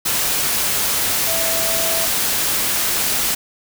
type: tone in noise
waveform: sine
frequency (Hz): 659.3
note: E5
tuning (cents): 0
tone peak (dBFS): -25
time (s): 1.27-2.06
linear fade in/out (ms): 10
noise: white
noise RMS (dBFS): -19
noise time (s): 0.05-3.35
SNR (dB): -9
effects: none